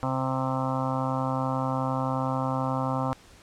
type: harmonic tone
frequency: 131.3 Hz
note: C3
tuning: 6 cents sharp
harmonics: 1 / 2 / 4 / 5 / 6 / 7 / 8 / 9 / 10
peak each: -30 / -31 / -34 / -37 / -34 / -35 / -35 / -38 / -38 dBFS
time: 0.03-3.13 s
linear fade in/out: 0 ms
effects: pink hiss -53 dBFS RMS until 3.42 s + low-pass 9000 Hz 12 dB/octave

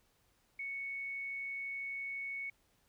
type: tone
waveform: sine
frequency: 2217 Hz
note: C#7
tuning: in tune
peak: -38 dBFS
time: 0.59-2.5 s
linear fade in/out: 5 ms
effects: pink hiss -73 dBFS RMS until 2.88 s

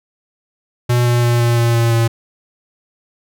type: tone with pitch steps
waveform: square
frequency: 121.6 / 120.55 / 119.51 / 118.48 / 117.46 / 116.44 / 115.44 Hz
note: B2 / B2 / A#2 / A#2 / A#2 / A#2 / A#2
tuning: -26 / -41 / +44 / +29 / +14 / -2 / -16 cents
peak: -12 dBFS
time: 0.89-2.08 s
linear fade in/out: 10 ms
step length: 170 ms
effects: none

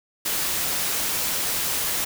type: noise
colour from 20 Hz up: white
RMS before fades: -25 dBFS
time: 0.25-2.05 s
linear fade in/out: 10 ms
effects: none

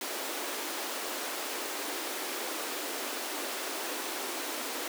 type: high-pass noise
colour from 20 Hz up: pink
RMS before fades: -36 dBFS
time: 0.01-4.88 s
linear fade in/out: 2 ms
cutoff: 270 Hz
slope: 48 dB/octave
effects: none

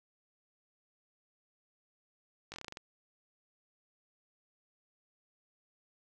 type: slowing click train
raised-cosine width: 0.2 ms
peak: -26 dBFS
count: 9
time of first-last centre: 2.52-2.771 s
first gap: 19 ms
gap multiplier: 1.14
effects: none

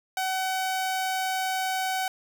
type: tone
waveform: sawtooth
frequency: 755 Hz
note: F#5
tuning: 35 cents sharp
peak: -22 dBFS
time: 0.17-2.08 s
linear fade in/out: 2 ms
effects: none

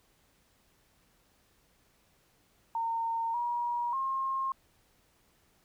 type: tone with pitch steps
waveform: sine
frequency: 915 / 956 / 1069 Hz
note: A#5 / A#5 / C6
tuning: -32 / +43 / +37 cents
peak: -29 dBFS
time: 2.75-4.52 s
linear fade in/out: 2 ms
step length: 590 ms
effects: pink hiss -68 dBFS RMS until 5.64 s

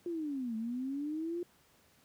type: linear two-way sweep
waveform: sine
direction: down then up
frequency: 354 to 217.6 to 354 Hz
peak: -34 dBFS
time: 0.06-1.43 s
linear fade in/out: 2 ms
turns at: 0.56 s
effects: pink hiss -66 dBFS RMS until 2.04 s + high-pass 80 Hz 12 dB/octave

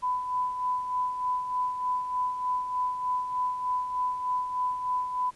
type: tone with tremolo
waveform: sine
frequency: 1000 Hz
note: B5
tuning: 21 cents sharp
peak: -24 dBFS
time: 0.02-5.31 s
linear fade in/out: 20 ms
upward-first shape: sine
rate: 3.3 Hz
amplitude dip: 55%
effects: pink hiss -57 dBFS RMS until 5.35 s + resampled to 24000 Hz

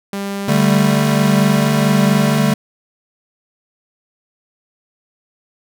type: tone with pitch glide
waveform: sawtooth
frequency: 198.8 to 197.31 Hz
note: G3 to G3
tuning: +25 to +12 cents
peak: -17 dBFS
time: 0.13-2.39 s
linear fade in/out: 2 ms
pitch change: -13 cents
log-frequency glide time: 0.46-0.54 s
type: chord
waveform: square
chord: D suspended fourth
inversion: none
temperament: just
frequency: 146.83 / 195.78 / 220.2 Hz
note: D3 / G3 / A3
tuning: 0 / -2 / +2 cents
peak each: -17 dBFS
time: 0.48-2.54 s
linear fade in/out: 5 ms
effects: none

